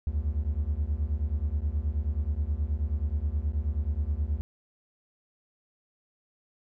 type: beating tone pair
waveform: triangle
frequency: 69.2 / 78.6 Hz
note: C#2 / D#2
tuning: -2 / +18 cents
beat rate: 9.4 Hz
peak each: -27 dBFS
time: 0.07-4.41 s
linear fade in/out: 0 ms
effects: none